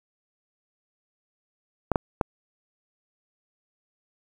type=clicks; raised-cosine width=1 ms; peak=-7 dBFS; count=3; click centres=1.917 / 1.958 / 2.212 s; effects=7-bit